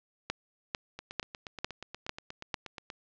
two click trains, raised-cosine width 0.2 ms, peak -13 / -23 dBFS, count 6 / 17, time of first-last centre 0.3-2.542 / 0.99-2.902 s, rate 2.23 / 8.37 Hz, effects low-pass 5000 Hz 12 dB/octave

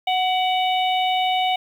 harmonic tone with a mistuned harmonic, 740 Hz, F#5, in tune, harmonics 1 / 3 / 4 / 5, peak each -19 / -28 / -26 / -30 dBFS, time 0.07-1.56 s, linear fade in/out 5 ms, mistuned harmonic 3, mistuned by +40 cents, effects 8-bit

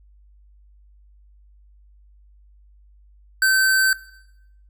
square tone, 1542 Hz, G6, 29 cents flat, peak -15 dBFS, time 3.42-3.93 s, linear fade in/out 2 ms, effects noise-tail reverb RT60 0.8 s tail -18 dB re dry + added 50 Hz sine -49 dBFS peak until 4.69 s

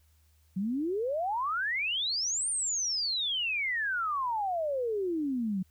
sine exponential two-way sweep, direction up then down, 179.8 to 9200 to 179.8 Hz, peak -28 dBFS, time 0.56-5.63 s, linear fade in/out 10 ms, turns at 2.49 s, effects added 77 Hz sine -62 dBFS peak until 5.7 s + white hiss -71 dBFS RMS until 5.7 s

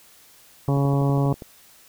harmonic tone, 139.6 Hz, C#3, 13 cents sharp, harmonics 1 / 2 / 3 / 4 / 5 / 6 / 7 / 8, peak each -19 / -25 / -29 / -31 / -33 / -35 / -36 / -37 dBFS, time 0.68-1.33 s, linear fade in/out 2 ms
click train, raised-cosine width 2 ms, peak -22 dBFS, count 10, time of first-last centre 0.69-1.422 s, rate 12.3 Hz
effects white hiss -52 dBFS RMS until 1.88 s

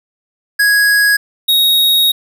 square tone pair in turn, 1661.2 / 3764 Hz, G#6 / A#7, 0 / +16 cents, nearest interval octave + major second, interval 1416 cents, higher second, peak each -9 dBFS, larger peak neither, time 0.59-1.17 / 1.48-2.12 s, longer second, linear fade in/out 10 ms, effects none

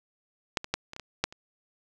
clicks, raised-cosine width 0.2 ms, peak -8 / -19 / -9 / -23 / -23 / -22 / -7 / -28 dBFS, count 8, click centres 0.572 / 0.644 / 0.74 / 0.934 / 0.964 / 0.997 / 1.24 / 1.325 s, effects none

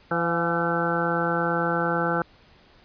harmonic tone with a mistuned harmonic, 168.9 Hz, E3, 42 cents sharp, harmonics 1 / 2 / 3 / 4 / 5 / 6 / 7 / 8 / 9, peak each -29 / -30 / -28 / -33 / -30 / -40 / -36 / -28 / -30 dBFS, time 0.11-2.22 s, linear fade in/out 2 ms, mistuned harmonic 4, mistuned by +58 cents, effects pink hiss -55 dBFS RMS until 2.84 s + resampled to 11025 Hz

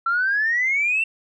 sine exponential sweep, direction up, 1340 to 2719 Hz, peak -17 dBFS, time 0.06-1.04 s, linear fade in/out 5 ms, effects tanh soft clip ceiling -13 dBFS

